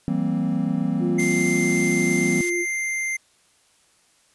triangle chord, C dominant seventh, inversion first, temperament equal with one note detuned, 164.81 / 191.85 / 233.1 / 261.6 Hz, E3 / G3 / Bb3 / C4, 0 / -37 / 0 / 0 cents, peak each -24 dBFS, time 0.08-2.41 s, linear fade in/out 0 ms
sine tone with vibrato, 350 Hz, F4, 4 cents sharp, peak -24 dBFS, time 0.99-2.66 s, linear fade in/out 50 ms, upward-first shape triangle, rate 11 Hz, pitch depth 13 cents each way
square tone, 2093 Hz, C7, in tune, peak -24 dBFS, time 1.18-3.17 s, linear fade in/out 10 ms
blue noise, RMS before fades -32 dBFS, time 1.19-2.5 s, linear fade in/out 5 ms
effects white hiss -60 dBFS RMS until 4.34 s + resampled to 24000 Hz

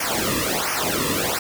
pink noise with flanger, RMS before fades -23 dBFS, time 0-1.39 s, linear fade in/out 5 ms, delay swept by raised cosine 0.25 to 1.35 ms, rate 1.4 Hz, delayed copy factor -1, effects none

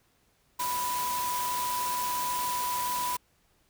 sine tone in noise, 987.8 Hz, B5, in tune, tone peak -29 dBFS, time 0.59-3.17 s, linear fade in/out 10 ms, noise white, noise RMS -35 dBFS, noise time 0.59-3.17 s, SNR +3 dB, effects pink hiss -68 dBFS RMS until 3.69 s

